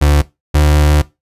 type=tone pair in turn; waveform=35% pulse; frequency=73 / 74.49 Hz; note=D2 / D2; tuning=-10 / +25 cents; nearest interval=unison; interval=35 cents; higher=second; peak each=-6 dBFS; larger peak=neither; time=0.01-0.22 / 0.54-1.02 s; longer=second; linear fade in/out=10 ms; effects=noise-tail reverb RT60 0.2 s tail -18 dB re dry + resampled to 32000 Hz